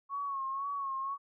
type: tone with vibrato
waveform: sine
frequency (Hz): 1100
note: C#6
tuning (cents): -14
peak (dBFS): -33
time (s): 0.09-1.18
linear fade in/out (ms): 50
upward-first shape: sine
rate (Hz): 2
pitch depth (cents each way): 51
effects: none